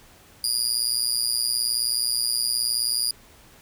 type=tone with amplitude modulation; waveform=25% pulse; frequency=4843 Hz; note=D#8; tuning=48 cents flat; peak=-13 dBFS; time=0.44-3.11 s; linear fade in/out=2 ms; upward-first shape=sine; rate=119 Hz; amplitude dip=100%; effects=pink hiss -52 dBFS RMS until 3.61 s